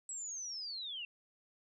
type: linear sweep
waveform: sine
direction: down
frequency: 7830 to 2675 Hz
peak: -40 dBFS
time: 0.09-1.05 s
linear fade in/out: 2 ms
effects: none